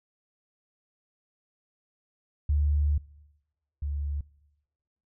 sine tone pair in turn, 73.42 / 72.12 Hz, D2 / D2, 0 / -31 cents, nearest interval unison, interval 31 cents, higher first, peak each -21 / -28 dBFS, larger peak first, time 2.49-2.98 / 3.82-4.21 s, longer first, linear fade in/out 5 ms, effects noise-tail reverb RT60 1.0 s tail -22 dB re dry

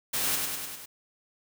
white noise with echo, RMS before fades -29 dBFS, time 0.13-0.36 s, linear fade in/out 10 ms, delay 100 ms, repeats 5, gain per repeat -3 dB, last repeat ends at 0.86 s, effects none

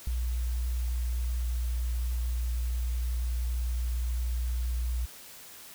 sine tone with ADSR envelope, 60.2 Hz, B1, 44 cents flat, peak -23 dBFS, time 0.07-5.06 s, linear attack 4 ms, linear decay 3 ms, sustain -4 dB, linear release 13 ms, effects white hiss -48 dBFS RMS until 5.74 s

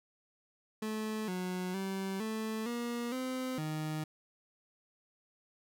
30% pulse tone with pitch steps, 216.9 / 182.6 / 192.6 / 219.5 / 238.1 / 257.5 / 154.9 Hz, A3 / F#3 / G3 / A3 / A#3 / C4 / D#3, -25 / -23 / -30 / -4 / +37 / -28 / -7 cents, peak -32 dBFS, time 0.82-4.04 s, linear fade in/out 5 ms, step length 460 ms, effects none

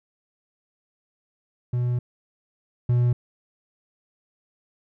triangle tone pair in turn, 122.6 / 121.82 Hz, B2 / B2, -12 / -23 cents, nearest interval unison, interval 11 cents, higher first, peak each -19 / -15 dBFS, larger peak second, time 1.73-1.99 / 2.89-3.13 s, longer first, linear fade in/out 5 ms, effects none

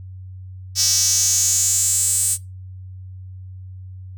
square tone with high-pass filter sweep, 174.61 Hz, F3, in tune, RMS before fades -18 dBFS, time 0.75-2.38 s, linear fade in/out 50 ms, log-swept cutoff 5500 to 8500 Hz, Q 5.3, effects noise-tail reverb RT60 0.2 s tail -18 dB re dry + added 93 Hz sine -33 dBFS peak until 4.17 s

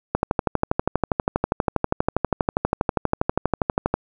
click train, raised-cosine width 1 ms, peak -4 dBFS, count 48, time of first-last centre 0.15-3.94 s, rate 12.4 Hz, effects none

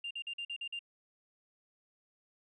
sine tone bursts, 2794 Hz, F7, in tune, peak -36 dBFS, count 7, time 0.04-0.792 s, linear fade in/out 5 ms, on 68 ms, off 46 ms, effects tanh soft clip ceiling -33 dBFS

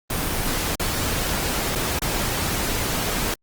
pink noise with dropouts, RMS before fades -24 dBFS, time 0.1-3.34 s, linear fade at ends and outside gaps 1 ms, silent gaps 0.753-0.798 / 1.751-1.758 / 1.988-2.019 s, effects Opus 24 kbps

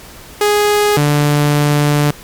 sawtooth tone pair in turn, 415.3 / 146.83 Hz, G#4 / D3, 0 / 0 cents, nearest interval octave + tritone, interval 1800 cents, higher first, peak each -6 dBFS, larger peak neither, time 0.41-0.97 / 0.97-2.11 s, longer second, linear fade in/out 2 ms, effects pink hiss -36 dBFS RMS until 2.23 s + MP3 96 kbps

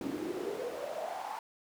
brown noise with high-pass filter sweep, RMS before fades -38 dBFS, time 0.01-1.39 s, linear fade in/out 2 ms, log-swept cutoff 270 to 910 Hz, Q 7.2, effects none

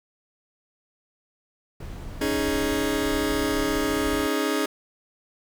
brown noise, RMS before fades -35 dBFS, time 1.8-4.27 s, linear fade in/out 5 ms
sawtooth chord, C# suspended second, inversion none, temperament just, 277.2 / 311.8 / 415.8 Hz, C#4 / D#4 / G#4, 0 / +4 / +2 cents, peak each -23 dBFS, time 2.21-4.66 s, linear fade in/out 5 ms
effects none

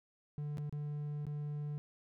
triangle tone with dropouts, 147.6 Hz, D3, 9 cents sharp, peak -35 dBFS, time 0.38-1.78 s, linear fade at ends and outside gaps 0 ms, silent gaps 0.572-0.582 / 0.695-0.726 / 1.254-1.267 s, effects none

